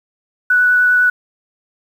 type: tone with vibrato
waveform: sine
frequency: 1480 Hz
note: F#6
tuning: in tune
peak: -9 dBFS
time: 0.5-1.1 s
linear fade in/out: 5 ms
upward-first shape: sine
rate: 9.9 Hz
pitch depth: 8 cents each way
effects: 7-bit